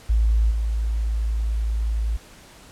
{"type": "tone with level steps", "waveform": "sine", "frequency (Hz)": 55.1, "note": "A1", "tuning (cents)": 3, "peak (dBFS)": [-15, -20], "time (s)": [0.09, 2.17], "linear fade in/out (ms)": 10, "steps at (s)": 0.5, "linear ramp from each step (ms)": 20, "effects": ["pink hiss -47 dBFS RMS until 2.71 s", "low-pass 11000 Hz 12 dB/octave"]}